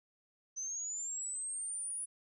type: linear sweep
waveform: sine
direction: up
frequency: 6070 to 9870 Hz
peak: -37 dBFS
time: 0.56-2.06 s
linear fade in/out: 20 ms
effects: none